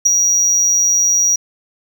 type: tone with ADSR envelope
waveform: triangle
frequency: 5760 Hz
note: F#8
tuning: 47 cents flat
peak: -3 dBFS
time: 0.05-1.36 s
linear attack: 14 ms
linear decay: 9 ms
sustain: -6 dB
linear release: 7 ms
effects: tanh soft clip ceiling -3 dBFS + 7-bit